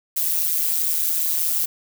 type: noise with amplitude modulation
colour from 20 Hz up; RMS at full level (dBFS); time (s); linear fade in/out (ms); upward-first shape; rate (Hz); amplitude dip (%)
violet; -18; 0.16-1.66; 10; sine; 163; 80
effects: none